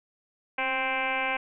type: tone with frequency modulation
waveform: sine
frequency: 1568 Hz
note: G6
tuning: in tune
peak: -25 dBFS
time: 0.58-1.37 s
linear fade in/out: 5 ms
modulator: 260 Hz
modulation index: 4.1
effects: none